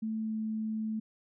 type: tone with pitch glide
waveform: sine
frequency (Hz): 220 to 218.5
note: A3 to A3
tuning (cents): 0 to -12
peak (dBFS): -31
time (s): 0.02-1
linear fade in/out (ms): 10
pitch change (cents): -12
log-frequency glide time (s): 0.2-0.35
effects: none